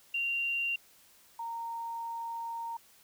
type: tone pair in turn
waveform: sine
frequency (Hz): 2769 / 924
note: F7 / A#5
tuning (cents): -15 / -16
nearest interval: octave + perfect fifth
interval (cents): 1901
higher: first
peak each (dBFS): -29 / -35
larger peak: first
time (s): 0.14-0.76 / 1.39-2.77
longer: second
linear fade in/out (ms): 5
effects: white hiss -61 dBFS RMS until 3.03 s